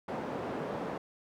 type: band-pass noise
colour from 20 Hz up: white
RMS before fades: -37 dBFS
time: 0.08-0.98 s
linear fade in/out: 5 ms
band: 160 to 640 Hz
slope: 12 dB/octave
effects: none